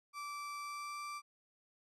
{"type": "tone with pitch glide", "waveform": "35% pulse", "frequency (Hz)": [1164, 1172.1], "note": ["D6", "D6"], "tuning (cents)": [-16, -4], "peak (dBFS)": -40, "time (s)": [0.13, 1.22], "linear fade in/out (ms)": 50, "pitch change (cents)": 12, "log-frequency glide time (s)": [0.61, 1], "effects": ["low-pass 10000 Hz 12 dB/octave"]}